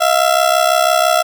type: ring-modulated tone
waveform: 30% pulse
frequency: 672 Hz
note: E5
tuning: 33 cents sharp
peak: -5 dBFS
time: 0-1.23 s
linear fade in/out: 20 ms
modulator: 33 Hz
effects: none